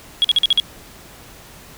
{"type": "tone bursts", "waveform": "sine", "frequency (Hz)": 3322, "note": "G#7", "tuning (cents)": 0, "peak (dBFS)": -9, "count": 6, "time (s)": [0.22, 0.599], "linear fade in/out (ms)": 0, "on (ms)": 24, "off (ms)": 47, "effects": ["tanh soft clip ceiling -7 dBFS", "pink hiss -42 dBFS RMS until 1.77 s"]}